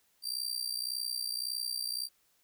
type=tone with amplitude modulation; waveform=sawtooth; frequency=4699 Hz; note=D8; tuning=in tune; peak=-27 dBFS; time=0.22-2.09 s; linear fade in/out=50 ms; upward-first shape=sine; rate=61.8 Hz; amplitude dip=85%; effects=white hiss -71 dBFS RMS until 2.43 s